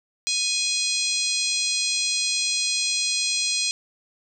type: harmonic tone with a mistuned harmonic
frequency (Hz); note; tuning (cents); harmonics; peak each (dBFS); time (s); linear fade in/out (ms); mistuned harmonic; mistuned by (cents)
830.6; G#5; 0; 3 / 4 / 5 / 6 / 7 / 8 / 9 / 10; -29 / -31 / -26 / -31 / -31 / -32 / -33 / -32; 0.27-3.71; 0; 10; +23
effects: none